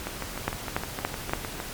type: two click trains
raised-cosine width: 0.5 ms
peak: -9 / -16 dBFS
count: 4 / 11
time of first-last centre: 0.48-1.335 / 0.07-1.601 s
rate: 3.51 / 6.53 Hz
effects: pink hiss -37 dBFS RMS until 1.73 s + MP3 96 kbps